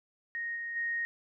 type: tone with level steps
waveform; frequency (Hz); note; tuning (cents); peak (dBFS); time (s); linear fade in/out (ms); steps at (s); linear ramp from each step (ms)
sine; 1864.7; A#6; 0; -33 / -35 / -30; 0.35-1.05; 0; 0.55 / 0.75; 20
effects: none